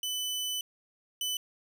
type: tone pair in turn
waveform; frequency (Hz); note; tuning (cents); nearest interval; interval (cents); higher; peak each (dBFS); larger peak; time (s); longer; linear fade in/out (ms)
sawtooth; 3000 / 3000; F#7 / F#7; +23 / +23; unison; 0; neither; -28 / -27; second; 0.03-0.61 / 1.21-1.37; first; 2
effects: none